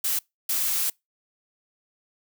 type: noise bursts at uneven times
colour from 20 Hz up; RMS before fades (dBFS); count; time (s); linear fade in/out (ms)
blue; -25; 2; 0.04-0.19 / 0.49-0.9; 5
effects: noise-tail reverb RT60 0.2 s tail -26 dB re dry